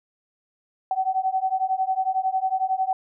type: beating tone pair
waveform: sine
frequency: 753 / 764 Hz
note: F#5 / G5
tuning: +30 / -45 cents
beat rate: 11 Hz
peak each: -24 dBFS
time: 0.91-2.93 s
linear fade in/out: 2 ms
effects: none